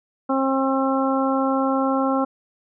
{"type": "harmonic tone", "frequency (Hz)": 267.7, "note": "C4", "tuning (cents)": 40, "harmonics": [1, 2, 3, 4, 5], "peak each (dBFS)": [-21, -24, -26, -27, -28], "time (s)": [0.29, 2.25], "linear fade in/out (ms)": 10, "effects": []}